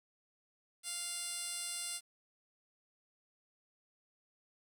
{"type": "tone with band-pass filter", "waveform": "10% pulse", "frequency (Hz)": 698.5, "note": "F5", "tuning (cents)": 0, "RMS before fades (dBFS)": -41, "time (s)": [0.83, 2.01], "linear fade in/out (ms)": 50, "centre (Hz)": 7800, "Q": 4.3, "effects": ["10-bit"]}